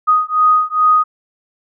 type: beating tone pair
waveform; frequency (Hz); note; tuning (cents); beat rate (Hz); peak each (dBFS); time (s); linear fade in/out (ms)
sine; 1245 / 1247.4; D#6 / D#6; +1 / +4; 2.4; -13; 0.07-1.04; 20
effects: none